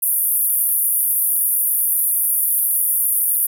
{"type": "band-pass noise", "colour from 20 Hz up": "white", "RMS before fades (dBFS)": -18, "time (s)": [0.02, 3.47], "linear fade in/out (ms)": 10, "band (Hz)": [9700, 15000], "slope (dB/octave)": 96, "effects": []}